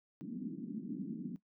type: band-pass noise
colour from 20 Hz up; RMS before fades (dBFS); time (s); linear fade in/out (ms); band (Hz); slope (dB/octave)
white; -42; 0.21-1.36; 0; 170 to 290; 48
effects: noise-tail reverb RT60 0.1 s tail -17 dB re dry